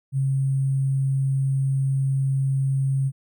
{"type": "tone with sample-and-hold", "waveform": "sine", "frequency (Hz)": 135.2, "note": "C#3", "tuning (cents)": -43, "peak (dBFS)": -19, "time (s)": [0.12, 3.12], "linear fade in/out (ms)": 50, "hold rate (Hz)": 8820, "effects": []}